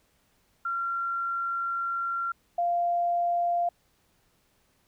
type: tone pair in turn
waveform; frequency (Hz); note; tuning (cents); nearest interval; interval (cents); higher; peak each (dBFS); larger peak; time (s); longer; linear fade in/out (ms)
sine; 1373 / 695.1; F6 / F5; -30 / -8; octave; 1178; first; -27 / -23; second; 0.65-2.32 / 2.58-3.69; first; 5
effects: pink hiss -68 dBFS RMS until 4.87 s